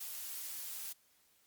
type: noise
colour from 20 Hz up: blue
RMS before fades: -43 dBFS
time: 0-0.93 s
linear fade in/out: 10 ms
effects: white hiss -70 dBFS RMS until 1.46 s + MP3 96 kbps